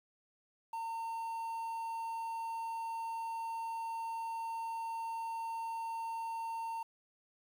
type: tone with quantisation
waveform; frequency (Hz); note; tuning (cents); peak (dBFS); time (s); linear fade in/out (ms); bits
triangle; 911; A#5; -40; -35; 0.73-6.83; 5; 10
effects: none